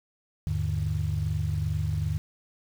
sine tone cluster, 80.7 / 103.2 / 150.9 Hz, E2 / G#2 / D3, -36 / -10 / +47 cents, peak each -29 dBFS, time 0.47-2.18 s, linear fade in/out 0 ms, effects tanh soft clip ceiling -17 dBFS + 8-bit

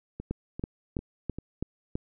two click trains, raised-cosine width 3 ms, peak -17 / -23 dBFS, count 6 / 4, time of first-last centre 0.31-1.955 / 0.2-1.386 s, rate 3.04 / 2.53 Hz, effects none

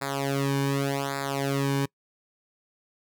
sawtooth tone with flanger, 138.59 Hz, C#3, in tune, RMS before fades -27 dBFS, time 0.01-1.86 s, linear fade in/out 10 ms, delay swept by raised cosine 0.33 to 1.53 ms, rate 0.86 Hz, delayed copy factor -1, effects noise-tail reverb RT60 0.1 s tail -25 dB re dry

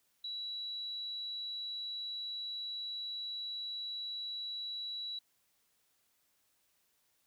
sine tone, 3920 Hz, B7, 14 cents flat, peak -38 dBFS, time 0.24-5.19 s, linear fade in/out 5 ms, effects white hiss -75 dBFS RMS until 7.26 s

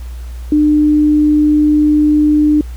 sine tone, 300 Hz, D4, 37 cents sharp, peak -7 dBFS, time 0.52-2.61 s, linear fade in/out 2 ms, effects added 60 Hz sine -23 dBFS peak until 2.76 s + pink hiss -43 dBFS RMS until 2.76 s

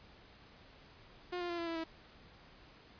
sawtooth tone with pitch steps, 357 / 350.5 / 344 / 337.7 / 331.6 / 325.5 Hz, F4 / F4 / F4 / E4 / E4 / E4, +38 / +6 / -26 / +42 / +10 / -22 cents, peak -33 dBFS, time 1.32-1.842 s, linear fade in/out 10 ms, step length 87 ms, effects pink hiss -59 dBFS RMS until 2.99 s + resampled to 11025 Hz

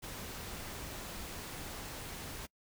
pink noise, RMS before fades -44 dBFS, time 0.02-2.47 s, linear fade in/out 20 ms, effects noise-tail reverb RT60 0.1 s tail -25 dB re dry

